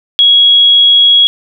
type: tone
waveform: sine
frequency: 3322 Hz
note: G#7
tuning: in tune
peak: -3 dBFS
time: 0.19-1.27 s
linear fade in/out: 0 ms
effects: none